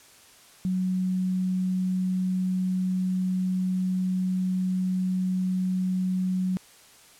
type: tone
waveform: sine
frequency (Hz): 185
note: F#3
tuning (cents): 0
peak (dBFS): -23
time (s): 0.65-6.57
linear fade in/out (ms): 0
effects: white hiss -53 dBFS RMS until 7.19 s + low-pass 11000 Hz 12 dB/octave

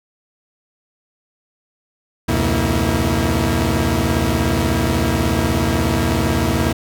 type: tone cluster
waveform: sawtooth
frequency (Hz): 71.2 / 87.6 / 125.2 / 230.4 / 323.2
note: C#2 / F2 / B2 / A#3 / E4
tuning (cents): +47 / +6 / +24 / -20 / -34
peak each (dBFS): -18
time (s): 2.28-6.73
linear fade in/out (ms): 10
effects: none

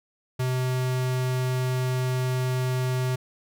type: tone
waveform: square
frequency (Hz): 127.9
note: C3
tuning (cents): -39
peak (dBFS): -24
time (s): 0.39-3.16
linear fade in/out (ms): 10
effects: none

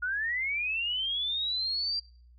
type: linear sweep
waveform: sine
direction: up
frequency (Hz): 1420 to 4756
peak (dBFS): -28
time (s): 0.02-2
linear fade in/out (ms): 10
effects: noise-tail reverb RT60 0.5 s tail -25 dB re dry + added 60 Hz sine -53 dBFS peak until 2.38 s

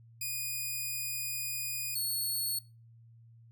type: tone pair in turn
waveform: 5% pulse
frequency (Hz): 2465 / 4392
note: D#7 / C#8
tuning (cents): -17 / -17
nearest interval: minor seventh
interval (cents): 1000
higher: second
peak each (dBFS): -24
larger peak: neither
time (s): 0.21-1.95 / 1.95-2.59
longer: first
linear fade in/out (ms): 5
effects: noise-tail reverb RT60 0.3 s tail -21 dB re dry + added 115 Hz sine -54 dBFS peak until 3.51 s

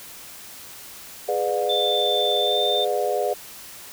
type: chord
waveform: sine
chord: G# diminished seventh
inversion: none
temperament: just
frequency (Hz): 415.3 / 498.4 / 598 / 717.6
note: G#4 / B4 / D5 / F5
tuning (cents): 0 / +16 / +31 / +47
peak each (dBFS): -26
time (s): 1.28-3.34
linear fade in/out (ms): 10
type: tone with pitch glide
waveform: sine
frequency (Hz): 3549 to 3588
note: A7 to A7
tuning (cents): +14 to +33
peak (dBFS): -22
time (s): 1.69-2.85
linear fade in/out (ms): 10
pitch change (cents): +19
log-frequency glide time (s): 2.4-2.6
effects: white hiss -41 dBFS RMS until 3.92 s

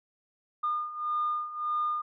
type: beating tone pair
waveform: sine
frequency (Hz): 1214 / 1215.7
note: D#6 / D#6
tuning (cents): -43 / -41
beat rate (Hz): 1.7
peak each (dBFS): -33 / -29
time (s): 0.63-2.02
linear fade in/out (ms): 10
effects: tanh soft clip ceiling -21 dBFS

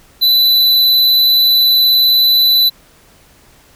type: tone with vibrato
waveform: square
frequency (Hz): 3996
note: B7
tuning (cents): +20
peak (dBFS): -8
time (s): 0.21-2.7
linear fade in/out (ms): 20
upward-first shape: square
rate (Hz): 19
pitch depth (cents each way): 12
effects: pink hiss -47 dBFS RMS until 3.75 s

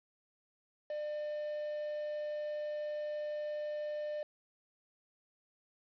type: tone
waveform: triangle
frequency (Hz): 599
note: D5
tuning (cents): +34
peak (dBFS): -34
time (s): 0.9-4.23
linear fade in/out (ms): 2
effects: resampled to 11025 Hz + 10-bit

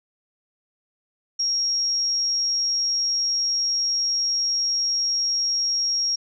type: tone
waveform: sine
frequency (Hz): 5590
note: F8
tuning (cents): +1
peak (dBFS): -20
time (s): 1.39-6.16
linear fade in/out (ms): 10
effects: none

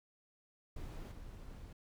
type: noise with level steps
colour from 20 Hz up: brown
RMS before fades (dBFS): -45 / -50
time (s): 0.76-1.73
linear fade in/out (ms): 5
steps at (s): 1.11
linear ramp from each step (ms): 10
effects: none

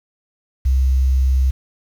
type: tone with quantisation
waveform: sine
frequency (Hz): 65.41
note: C2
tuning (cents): 0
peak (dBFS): -12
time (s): 0.65-1.51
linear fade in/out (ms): 10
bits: 7
effects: none

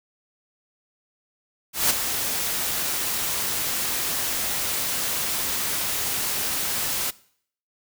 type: noise with ADSR envelope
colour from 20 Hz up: white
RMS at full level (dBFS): -18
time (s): 1.73-7.11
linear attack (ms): 170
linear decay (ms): 13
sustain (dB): -8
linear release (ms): 12
effects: noise-tail reverb RT60 0.6 s tail -21 dB re dry

